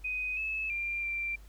sine tone with pitch steps, 2502 / 2600 / 2382 / 2359 Hz, D#7 / E7 / D7 / D7, +9 / -24 / +24 / +7 cents, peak -31 dBFS, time 0.04-1.36 s, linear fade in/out 10 ms, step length 330 ms, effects added 50 Hz sine -48 dBFS peak until 1.48 s + pink hiss -62 dBFS RMS until 1.48 s

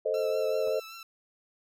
sine chord, A diminished, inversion none, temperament equal, 440 / 523.3 / 622.3 Hz, A4 / C5 / Eb5, 0 / 0 / 0 cents, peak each -30 dBFS, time 0.05-0.8 s, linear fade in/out 10 ms
15% pulse tone with vibrato, 1334 Hz, E6, 20 cents sharp, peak -36 dBFS, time 0.14-1.03 s, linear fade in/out 2 ms, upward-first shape triangle, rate 5.2 Hz, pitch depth 36 cents each way
clicks, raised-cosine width 1 ms, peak -36 dBFS, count 2, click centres 0.673 / 0.682 s
effects none

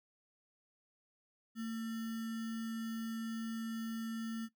sine tone with sample-and-hold, 226.1 Hz, A3, 47 cents sharp, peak -37 dBFS, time 1.55-4.49 s, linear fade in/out 50 ms, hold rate 1575 Hz, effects noise-tail reverb RT60 0.1 s tail -17 dB re dry

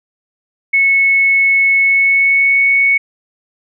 sine tone with pitch glide, 2200 to 2218 Hz, C#7 to C#7, -14 to 0 cents, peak -8 dBFS, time 0.73-2.98 s, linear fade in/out 10 ms, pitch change +14 cents, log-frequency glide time 1.81-2.62 s, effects none

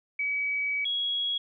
sine tone pair in turn, 2277 / 3322 Hz, C#7 / G#7, +46 / 0 cents, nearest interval perfect fifth, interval 654 cents, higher second, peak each -26 dBFS, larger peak neither, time 0.19-0.85 / 0.85-1.38 s, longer first, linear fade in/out 5 ms, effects none

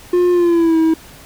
triangle tone with pitch glide, 355.6 to 322.3 Hz, F4 to E4, +31 to -39 cents, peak -8 dBFS, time 0.13-0.94 s, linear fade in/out 5 ms, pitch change -170 cents, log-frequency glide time 0.32-0.78 s, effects pink hiss -40 dBFS RMS until 1.25 s

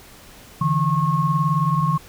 sine tone cluster, 144.9 / 163.6 / 1087 Hz, D3 / E3 / C#6, -23 / -13 / -34 cents, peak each -21 dBFS, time 0.61-1.98 s, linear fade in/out 5 ms, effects pink hiss -45 dBFS RMS until 2.08 s

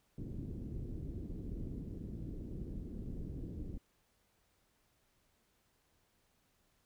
pink low-pass noise, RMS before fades -43 dBFS, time 0.18-3.78 s, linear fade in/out 2 ms, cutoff 340 Hz, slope 24 dB/octave, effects pink hiss -75 dBFS RMS until 6.85 s

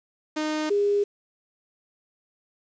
sawtooth / sine tone pair in turn, 307.6 / 407.2 Hz, D#4 / G#4, -20 / -34 cents, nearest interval perfect fourth, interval 486 cents, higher second, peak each -21 / -19 dBFS, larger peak second, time 0.36-0.7 / 0.7-1.04 s, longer neither, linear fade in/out 10 ms, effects resampled to 16000 Hz + 8-bit

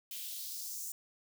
blue noise with high-pass filter sweep, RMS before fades -42 dBFS, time 0.11-0.92 s, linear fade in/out 2 ms, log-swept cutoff 2700 to 7300 Hz, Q 2.2, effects none

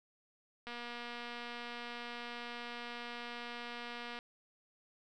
click train, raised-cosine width 0.3 ms, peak -29 dBFS, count 842, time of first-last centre 0.67-4.189 s, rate 239 Hz, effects none

